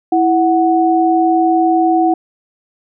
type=tone pair together; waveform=sine; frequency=329.6 / 739.9 Hz; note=E4 / F#5; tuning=0 / 0 cents; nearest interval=octave + major second; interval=1400 cents; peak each=-12 dBFS; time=0.12-2.14 s; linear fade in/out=5 ms; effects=none